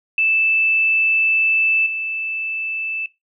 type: tone with level steps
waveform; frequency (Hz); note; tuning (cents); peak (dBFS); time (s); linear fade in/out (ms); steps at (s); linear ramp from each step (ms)
sine; 2637; E7; 0; -14 / -22; 0.18-3.06; 2; 1.86; 5
effects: noise-tail reverb RT60 0.2 s tail -19 dB re dry